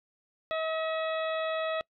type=harmonic tone with a mistuned harmonic; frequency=640 Hz; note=D#5; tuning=49 cents sharp; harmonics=1 / 2 / 3 / 4 / 5 / 6; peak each=-30 / -36 / -40 / -42 / -44 / -46 dBFS; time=0.51-1.81 s; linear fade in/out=0 ms; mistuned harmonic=5; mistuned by=+85 cents; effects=noise-tail reverb RT60 0.1 s tail -25 dB re dry